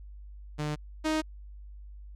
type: tone pair in turn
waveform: sawtooth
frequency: 150 / 312.4 Hz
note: D3 / D#4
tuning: +37 / +7 cents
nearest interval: octave + minor second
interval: 1270 cents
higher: second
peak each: -26 / -22 dBFS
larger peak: second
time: 0.58-0.76 / 1.04-1.22 s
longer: neither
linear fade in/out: 20 ms
effects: added 50 Hz sine -43 dBFS peak until 2.15 s + low-pass 8000 Hz 12 dB/octave